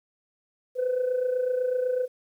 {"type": "tone with amplitude modulation", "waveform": "sine", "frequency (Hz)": 504, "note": "B4", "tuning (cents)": 35, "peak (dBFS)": -19, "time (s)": [0.75, 2.08], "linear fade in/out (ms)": 50, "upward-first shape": "sine", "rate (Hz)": 28, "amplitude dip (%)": 65, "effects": ["tanh soft clip ceiling -19 dBFS", "10-bit"]}